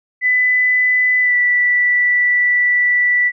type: tone with pitch glide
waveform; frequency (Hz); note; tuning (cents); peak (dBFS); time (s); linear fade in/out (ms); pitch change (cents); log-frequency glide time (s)
sine; 2000 to 1965.6; B6 to B6; +21 to -9; -11; 0.21-3.32; 50; -30; 1.21-1.35
effects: none